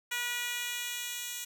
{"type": "tone with high-pass filter sweep", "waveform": "10% pulse", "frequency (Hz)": 483.7, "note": "B4", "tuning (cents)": -36, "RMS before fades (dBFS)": -36, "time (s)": [0.11, 1.45], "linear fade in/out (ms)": 10, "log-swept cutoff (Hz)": [1700, 4500], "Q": 0.88, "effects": []}